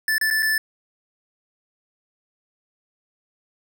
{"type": "tone with dropouts", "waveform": "square", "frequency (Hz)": 1753, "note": "A6", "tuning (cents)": -7, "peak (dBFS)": -19, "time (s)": [0.08, 0.58], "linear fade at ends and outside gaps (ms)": 2, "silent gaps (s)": [[0.182, 0.212], [0.303, 0.309], [0.424, 0.428]], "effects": []}